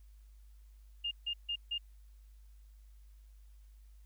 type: tone bursts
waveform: sine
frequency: 2823 Hz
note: F7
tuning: 18 cents sharp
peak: -33 dBFS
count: 4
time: 1.04-1.782 s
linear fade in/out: 10 ms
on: 73 ms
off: 150 ms
effects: added 51 Hz sine -54 dBFS peak until 4.05 s + white hiss -75 dBFS RMS until 4.05 s

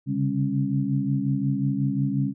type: tone cluster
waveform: sine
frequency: 135.8 / 141.4 / 201.1 / 274 Hz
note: C#3 / C#3 / G3 / C#4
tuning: -35 / +35 / +44 / -20 cents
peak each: -27 dBFS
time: 0.06-2.34 s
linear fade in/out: 50 ms
effects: none

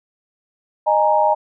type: chord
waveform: sine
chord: D# suspended fourth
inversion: none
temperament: equal with one note detuned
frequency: 615.1 / 830.6 / 932.3 Hz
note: D#5 / G#5 / A#5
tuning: -20 / 0 / 0 cents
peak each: -17 dBFS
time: 0.86-1.35 s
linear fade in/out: 20 ms
effects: none

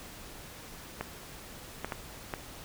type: clicks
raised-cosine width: 0.5 ms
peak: -18 dBFS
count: 4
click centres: 1.01 / 1.846 / 1.922 / 2.338 s
effects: pink hiss -47 dBFS RMS until 2.64 s

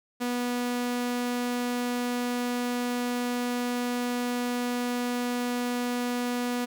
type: tone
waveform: sawtooth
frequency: 244.4 Hz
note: B3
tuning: 18 cents flat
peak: -23 dBFS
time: 0.2-6.66 s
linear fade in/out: 20 ms
effects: none

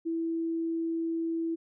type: tone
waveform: sine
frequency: 329.6 Hz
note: E4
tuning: in tune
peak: -28 dBFS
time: 0.05-1.56 s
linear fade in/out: 20 ms
effects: none

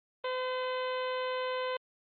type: harmonic tone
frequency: 510 Hz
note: C5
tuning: 44 cents flat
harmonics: 1 / 2 / 3 / 4 / 5 / 6 / 7 / 8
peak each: -33 / -37 / -43 / -45 / -48 / -45 / -50 / -52 dBFS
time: 0.24-1.77 s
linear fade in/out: 5 ms
effects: Opus 24 kbps

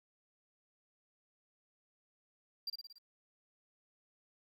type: tone with echo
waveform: triangle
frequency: 4741 Hz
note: D8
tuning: 16 cents sharp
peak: -35 dBFS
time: 2.67-2.7 s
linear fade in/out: 5 ms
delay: 57 ms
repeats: 5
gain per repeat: -4 dB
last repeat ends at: 2.985 s
effects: 12-bit

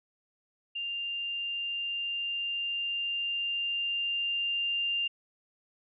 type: tone with level ramp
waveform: sine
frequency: 2794 Hz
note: F7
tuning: in tune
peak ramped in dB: -32 to -27 dBFS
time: 0.75-5.08 s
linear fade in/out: 10 ms
effects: none

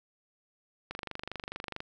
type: click train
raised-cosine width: 0.3 ms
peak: -21 dBFS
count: 23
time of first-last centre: 0.91-1.804 s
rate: 24.6 Hz
effects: none

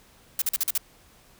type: noise bursts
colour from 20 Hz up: blue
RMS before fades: -24 dBFS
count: 6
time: 0.39-0.778 s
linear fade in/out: 2 ms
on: 28 ms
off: 44 ms
effects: pink hiss -56 dBFS RMS until 1.39 s

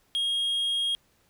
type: tone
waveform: triangle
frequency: 3260 Hz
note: G#7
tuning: 33 cents flat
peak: -23 dBFS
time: 0.15-0.95 s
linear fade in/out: 0 ms
effects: pink hiss -66 dBFS RMS until 1.29 s

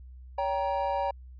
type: chord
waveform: triangle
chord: G diminished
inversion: second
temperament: just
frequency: 564.5 / 784 / 940.8 Hz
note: Db5 / G5 / Bb5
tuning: +31 / 0 / +16 cents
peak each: -29 dBFS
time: 0.38-1.11 s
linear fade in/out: 5 ms
effects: added 63 Hz sine -44 dBFS peak until 1.39 s + resampled to 11025 Hz

